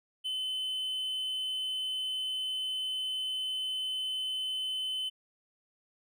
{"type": "tone", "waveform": "triangle", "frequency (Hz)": 3043, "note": "F#7", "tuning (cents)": 48, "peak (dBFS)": -30, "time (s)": [0.24, 5.1], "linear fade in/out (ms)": 20, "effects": []}